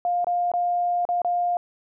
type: tone with dropouts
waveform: sine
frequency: 705 Hz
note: F5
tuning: 16 cents sharp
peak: -20 dBFS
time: 0.05-1.57 s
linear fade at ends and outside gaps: 1 ms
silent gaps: 0.245-0.269 / 0.517-0.537 / 1.052-1.089 / 1.218-1.247 s
effects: none